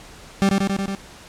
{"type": "tone with echo", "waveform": "40% pulse", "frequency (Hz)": 196, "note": "G3", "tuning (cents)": 0, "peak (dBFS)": -13, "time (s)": [0.42, 0.49], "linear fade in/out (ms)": 0, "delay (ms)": 92, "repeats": 5, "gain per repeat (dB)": -2, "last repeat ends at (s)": 0.95, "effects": ["pink hiss -43 dBFS RMS until 1.28 s", "low-pass 9000 Hz 12 dB/octave"]}